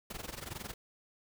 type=noise with amplitude modulation; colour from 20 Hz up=pink; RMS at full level=-40 dBFS; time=0.1-0.74 s; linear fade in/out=5 ms; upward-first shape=sine; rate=22 Hz; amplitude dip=85%; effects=none